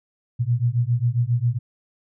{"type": "beating tone pair", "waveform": "sine", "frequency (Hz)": [116.54, 123.94], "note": ["A#2", "B2"], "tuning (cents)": [0, 7], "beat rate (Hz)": 7.4, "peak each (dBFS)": -21, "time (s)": [0.39, 1.59], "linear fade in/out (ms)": 20, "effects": []}